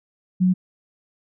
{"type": "tone", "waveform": "sine", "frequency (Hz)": 183.6, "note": "F#3", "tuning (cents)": -13, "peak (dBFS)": -14, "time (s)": [0.4, 0.54], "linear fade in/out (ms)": 20, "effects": []}